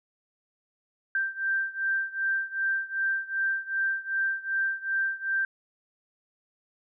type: beating tone pair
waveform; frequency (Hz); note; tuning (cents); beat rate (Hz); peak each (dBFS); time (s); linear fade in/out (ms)
sine; 1570 / 1572.6; G6 / G6; +2 / +5; 2.6; -28 / -30; 1.15-5.45; 2
effects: none